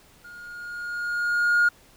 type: tone with level ramp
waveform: triangle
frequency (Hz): 1427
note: F6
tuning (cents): +37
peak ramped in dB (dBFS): -40 to -12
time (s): 0.24-1.69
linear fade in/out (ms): 10
effects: tanh soft clip ceiling -12 dBFS + pink hiss -55 dBFS RMS until 1.96 s